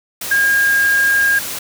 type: tone in noise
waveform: sine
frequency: 1622 Hz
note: G#6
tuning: 41 cents flat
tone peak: -11 dBFS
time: 0.31-1.39 s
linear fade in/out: 5 ms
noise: white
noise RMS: -25 dBFS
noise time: 0.21-1.59 s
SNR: +11 dB
effects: none